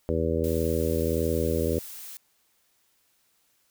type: harmonic tone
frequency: 81.6 Hz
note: E2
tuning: 17 cents flat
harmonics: 1 / 2 / 3 / 4 / 5 / 6 / 7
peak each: -29 / -33 / -32 / -32 / -30 / -29 / -34 dBFS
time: 0.09-1.79 s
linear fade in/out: 0 ms
type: noise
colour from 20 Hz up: blue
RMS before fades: -41 dBFS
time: 0.44-2.17 s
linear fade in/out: 0 ms
effects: white hiss -68 dBFS RMS until 3.7 s